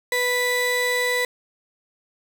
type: tone pair together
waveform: 35% pulse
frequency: 493.9 / 1975.5 Hz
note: B4 / B6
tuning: 0 / 0 cents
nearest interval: 2 octaves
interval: 2400 cents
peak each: -22 dBFS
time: 0.12-1.25 s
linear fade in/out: 2 ms
effects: none